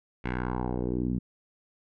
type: tone with low-pass filter sweep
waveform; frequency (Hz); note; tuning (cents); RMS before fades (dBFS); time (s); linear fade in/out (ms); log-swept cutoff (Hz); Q
10% pulse; 61.8; B1; +2; -30; 0.24-1.19; 10; 2300 to 200; 2.3
effects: none